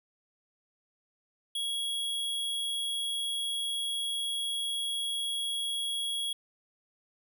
square tone, 3322 Hz, G#7, in tune, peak -31 dBFS, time 1.55-6.33 s, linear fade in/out 5 ms, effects none

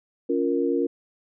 sine chord, Bb minor, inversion first, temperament just, 279.7 / 349.6 / 466.2 Hz, Db4 / F4 / Bb4, +16 / +2 / 0 cents, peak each -25 dBFS, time 0.29-0.87 s, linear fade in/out 10 ms, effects none

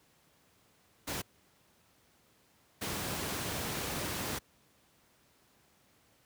pink noise bursts at uneven times, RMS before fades -36 dBFS, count 2, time 1.07-1.22 / 2.81-4.39 s, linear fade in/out 10 ms, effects pink hiss -67 dBFS RMS until 6.25 s + high-pass 80 Hz 12 dB/octave

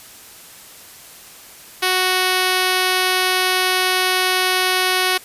5% pulse tone, 370 Hz, F#4, in tune, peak -4 dBFS, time 1.82-5.18 s, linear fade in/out 10 ms, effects white hiss -41 dBFS RMS until 5.24 s + resampled to 32000 Hz

